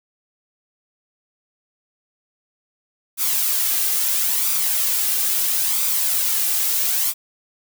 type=noise with flanger; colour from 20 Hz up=blue; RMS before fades=-20 dBFS; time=3.17-7.14 s; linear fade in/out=50 ms; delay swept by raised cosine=0.83 to 2.53 ms; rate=0.75 Hz; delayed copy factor=+0.5; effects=none